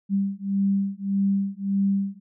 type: beating tone pair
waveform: sine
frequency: 196.3 / 198 Hz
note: G3 / G3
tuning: +3 / +18 cents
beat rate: 1.7 Hz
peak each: -24 dBFS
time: 0.09-2.2 s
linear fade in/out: 50 ms
effects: none